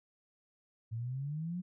sine exponential sweep, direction up, 110 to 185 Hz, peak -35 dBFS, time 0.91-1.62 s, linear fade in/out 20 ms, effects none

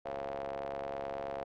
sawtooth ring-modulated tone, 69.3 Hz, C#2, in tune, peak -30 dBFS, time 0.05-1.44 s, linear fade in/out 10 ms, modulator 612 Hz, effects low-pass 3000 Hz 12 dB/octave

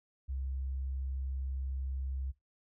sine tone, 66.4 Hz, C2, 26 cents sharp, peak -34 dBFS, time 0.28-2.32 s, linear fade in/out 20 ms, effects noise-tail reverb RT60 0.2 s tail -20 dB re dry

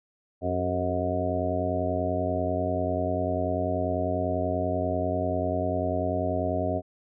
harmonic tone with a mistuned harmonic, 90.2 Hz, F#2, 44 cents flat, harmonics 1 / 2 / 3 / 4 / 5 / 6 / 7 / 8, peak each -31 / -36 / -32 / -35 / -36 / -37 / -29 / -34 dBFS, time 0.41-6.82 s, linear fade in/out 50 ms, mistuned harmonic 4, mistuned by +61 cents, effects none

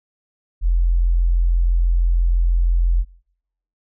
sine tone, 43.05 Hz, F1, 24 cents flat, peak -13 dBFS, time 0.61-3.05 s, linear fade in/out 50 ms, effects noise-tail reverb RT60 0.8 s tail -25 dB re dry

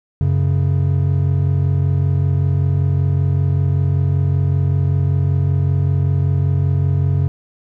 triangle tone pair together, 93.38 / 138.59 Hz, F#2 / C#3, +16 / 0 cents, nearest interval perfect fifth, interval 684 cents, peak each -14 dBFS, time 0.21-7.28 s, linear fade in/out 0 ms, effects none

